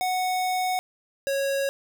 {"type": "tone pair in turn", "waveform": "square", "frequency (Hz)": [738, 550.6], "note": ["F#5", "C#5"], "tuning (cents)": [-5, -12], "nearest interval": "perfect fourth", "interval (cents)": 507, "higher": "first", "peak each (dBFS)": -24, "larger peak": "neither", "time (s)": [[0.01, 0.79], [1.27, 1.69]], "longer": "first", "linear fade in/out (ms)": 0, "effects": []}